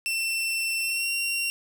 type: tone with pitch glide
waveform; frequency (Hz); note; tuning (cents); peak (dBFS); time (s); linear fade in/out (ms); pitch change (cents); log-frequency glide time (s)
sawtooth; 2690 to 2751; E7 to F7; +34 to -27; -22; 0.06-1.5; 0; +39; 0.81-1.1
effects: none